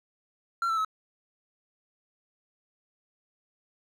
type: tone with pitch steps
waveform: triangle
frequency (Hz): 1367 / 1327.3 / 1288.8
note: F6 / E6 / E6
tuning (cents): -37 / +12 / -39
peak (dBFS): -23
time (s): 0.62-0.848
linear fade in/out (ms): 2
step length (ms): 76
effects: none